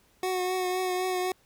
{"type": "tone with vibrato", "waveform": "25% pulse", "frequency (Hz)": 367.8, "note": "F#4", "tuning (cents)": -10, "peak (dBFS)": -23, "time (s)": [0.23, 1.32], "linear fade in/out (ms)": 2, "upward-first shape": "triangle", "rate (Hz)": 3.9, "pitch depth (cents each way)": 27, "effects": ["pink hiss -64 dBFS RMS until 1.45 s"]}